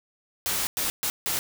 white noise bursts at uneven times, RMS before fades -27 dBFS, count 4, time 0.46-0.67 / 0.77-0.9 / 1.03-1.1 / 1.26-1.39 s, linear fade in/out 0 ms, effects none

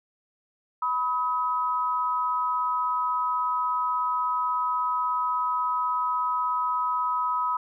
sine tone pair together, 987.8 / 1271.4 Hz, B5 / D#6, 0 / +37 cents, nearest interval major third, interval 437 cents, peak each -26 dBFS, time 0.82-7.57 s, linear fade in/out 5 ms, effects none

